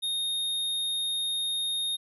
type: tone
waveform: square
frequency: 3700 Hz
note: A#7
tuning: 14 cents flat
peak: -28 dBFS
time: 0.02-1.97 s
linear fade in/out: 20 ms
effects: resampled to 32000 Hz